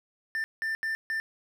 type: tone bursts at uneven times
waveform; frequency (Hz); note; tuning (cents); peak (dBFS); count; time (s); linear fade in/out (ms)
triangle; 1785; A6; +24; -26; 4; 0.35-0.44 / 0.62-0.75 / 0.83-0.95 / 1.1-1.2; 0
effects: none